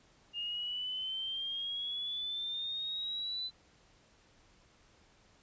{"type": "exponential sweep", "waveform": "sine", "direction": "up", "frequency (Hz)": [2824, 4023], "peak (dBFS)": -35, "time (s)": [0.33, 3.51], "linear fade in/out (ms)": 50, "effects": ["pink hiss -65 dBFS RMS until 5.42 s", "resampled to 16000 Hz"]}